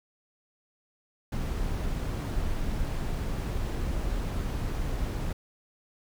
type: noise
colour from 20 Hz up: brown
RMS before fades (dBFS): -30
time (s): 1.32-5.33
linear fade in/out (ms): 5
effects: none